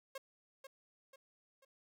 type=tone with echo; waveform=sawtooth; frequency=539 Hz; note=C#5; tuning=49 cents flat; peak=-39 dBFS; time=0.15-0.18 s; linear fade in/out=5 ms; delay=490 ms; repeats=3; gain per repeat=-7 dB; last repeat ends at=1.65 s; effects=none